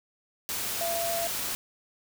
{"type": "tone in noise", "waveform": "sine", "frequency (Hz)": 677, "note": "E5", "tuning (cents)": 46, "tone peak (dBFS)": -29, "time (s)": [0.81, 1.27], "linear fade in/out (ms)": 0, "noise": "white", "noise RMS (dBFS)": -32, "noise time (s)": [0.49, 1.55], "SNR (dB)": 0, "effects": []}